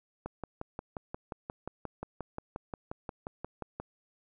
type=click train; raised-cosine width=1 ms; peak=-23 dBFS; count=21; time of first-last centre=0.26-3.8 s; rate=5.65 Hz; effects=none